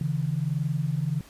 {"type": "tone pair together", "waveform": "sine", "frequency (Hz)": [138.59, 160.06], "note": ["C#3", "D#3"], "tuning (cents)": [0, 49], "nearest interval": "major second", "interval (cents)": 249, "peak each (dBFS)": -27, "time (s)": [0.01, 1.21], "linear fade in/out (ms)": 2, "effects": ["pink hiss -52 dBFS RMS until 1.29 s", "resampled to 32000 Hz"]}